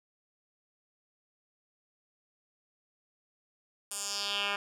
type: tone with band-pass filter sweep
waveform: 10% pulse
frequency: 201.9 Hz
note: G#3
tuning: 49 cents flat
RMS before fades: -34 dBFS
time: 3.91-4.56 s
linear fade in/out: 2 ms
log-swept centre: 9500 to 2000 Hz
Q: 2.5
effects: none